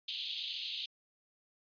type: band-pass noise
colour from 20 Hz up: pink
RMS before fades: -40 dBFS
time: 0.08-0.86 s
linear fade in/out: 5 ms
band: 3000 to 4200 Hz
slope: 48 dB/octave
effects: resampled to 11025 Hz